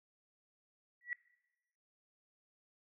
sine tone with exponential growth, 1939 Hz, B6, 32 cents flat, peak -32 dBFS, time 1.01-1.13 s, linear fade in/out 1 ms, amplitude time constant 24 ms, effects noise-tail reverb RT60 1.0 s tail -21 dB re dry

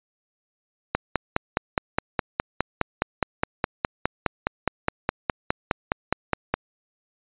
click train, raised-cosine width 0.5 ms, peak -5 dBFS, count 28, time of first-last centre 0.95-6.54 s, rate 4.83 Hz, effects resampled to 8000 Hz

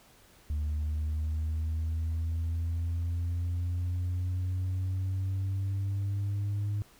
sine exponential sweep, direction up, 74.8 to 103.3 Hz, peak -26 dBFS, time 0.5-6.82 s, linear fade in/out 0 ms, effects tanh soft clip ceiling -27 dBFS + pink hiss -59 dBFS RMS until 6.99 s

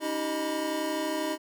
square tone cluster, 285.5 / 317.5 / 388.5 / 617 / 983 Hz, D4 / D#4 / G4 / D#5 / B5, -49 / +35 / -16 / -15 / -8 cents, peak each -38 / -33 / -39 / -34 / -38 dBFS, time 0-1.38 s, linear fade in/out 50 ms, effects none

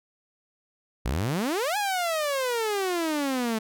sawtooth exponential two-way sweep, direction up then down, 53.1 to 849 to 215.9 Hz, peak -21 dBFS, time 1.05-3.59 s, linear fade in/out 10 ms, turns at 1.77 s, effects none

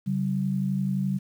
sine tone pair together, 139.5 / 191.12 Hz, C#3 / G3, +11 / -44 cents, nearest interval perfect fourth, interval 545 cents, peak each -28 / -25 dBFS, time 0.06-1.19 s, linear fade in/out 20 ms, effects 9-bit

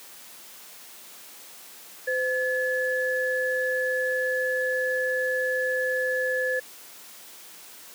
sine tone pair together, 512 / 1714.2 Hz, C5 / A6, -38 / -46 cents, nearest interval octave + major sixth, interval 2092 cents, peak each -26 dBFS, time 2.07-6.6 s, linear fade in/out 10 ms, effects white hiss -46 dBFS RMS until 7.94 s + high-pass 200 Hz 12 dB/octave

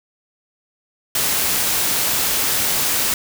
white noise, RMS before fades -19 dBFS, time 1.15-3.14 s, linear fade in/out 2 ms, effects none

